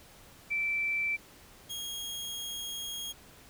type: tone pair in turn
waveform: sine / sawtooth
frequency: 2332 / 3269 Hz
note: D7 / G#7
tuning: -13 / -28 cents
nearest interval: tritone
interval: 585 cents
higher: second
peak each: -28 / -33 dBFS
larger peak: first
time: 0.5-1.17 / 1.69-3.13 s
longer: second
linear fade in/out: 20 ms
effects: pink hiss -55 dBFS RMS until 3.49 s